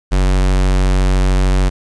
square tone, 46.79 Hz, F#1, 20 cents sharp, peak -11 dBFS, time 0.11-1.7 s, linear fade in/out 20 ms, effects resampled to 22050 Hz + 8-bit

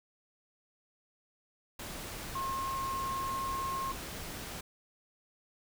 sine tone in noise, 1072 Hz, C6, 42 cents sharp, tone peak -33 dBFS, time 2.35-3.92 s, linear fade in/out 5 ms, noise pink, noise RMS -42 dBFS, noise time 1.79-4.61 s, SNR +6 dB, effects none

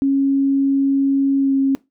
sine tone with pitch glide, 274.4 to 271.2 Hz, C#4 to C#4, -17 to -38 cents, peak -13 dBFS, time 0.02-1.75 s, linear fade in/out 0 ms, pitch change -21 cents, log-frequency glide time 1.38-1.54 s, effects noise-tail reverb RT60 0.2 s tail -20 dB re dry

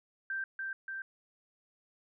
sine tone with echo, 1568 Hz, G6, in tune, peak -33 dBFS, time 0.3-0.44 s, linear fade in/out 2 ms, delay 290 ms, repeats 2, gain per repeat -2 dB, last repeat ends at 1.02 s, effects none

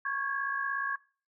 sine tone cluster, 1106 / 1629 / 1686 Hz, C#6 / G#6 / G#6, -4 / -34 / +26 cents, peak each -34 / -33 / -36 dBFS, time 0.05-0.96 s, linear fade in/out 5 ms, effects noise-tail reverb RT60 0.4 s tail -22 dB re dry

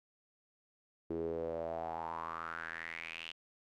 sawtooth tone with band-pass filter sweep, 82.41 Hz, E2, in tune, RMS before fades -41 dBFS, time 1.1-3.32 s, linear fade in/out 5 ms, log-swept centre 360 to 3000 Hz, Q 6.1, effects none

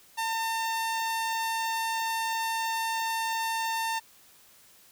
sawtooth tone, 903 Hz, A5, 45 cents sharp, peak -24 dBFS, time 0.17-4 s, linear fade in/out 20 ms, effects white hiss -57 dBFS RMS until 4.91 s

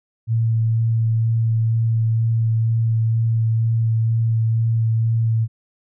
sine tone with vibrato, 113.3 Hz, A#2, 49 cents flat, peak -15 dBFS, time 0.27-5.48 s, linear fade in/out 50 ms, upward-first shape sine, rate 2.1 Hz, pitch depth 12 cents each way, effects none

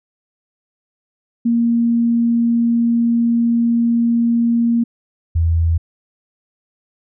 sine tone pair in turn, 233.9 / 82.7 Hz, A#3 / E2, +6 / +6 cents, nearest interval octave + tritone, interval 1800 cents, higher first, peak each -12 dBFS, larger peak neither, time 1.45-4.84 / 5.35-5.78 s, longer first, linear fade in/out 10 ms, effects none

